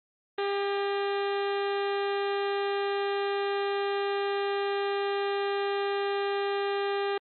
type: harmonic tone with a mistuned harmonic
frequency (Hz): 400.6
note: G4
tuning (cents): +38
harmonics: 1 / 2 / 3 / 4 / 5 / 6 / 7 / 8 / 9 / 10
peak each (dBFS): -28 / -34 / -38 / -40 / -42 / -44 / -45 / -46 / -47 / -48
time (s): 0.38-7.18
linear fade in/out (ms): 5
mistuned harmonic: 5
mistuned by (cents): -54
effects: Opus 24 kbps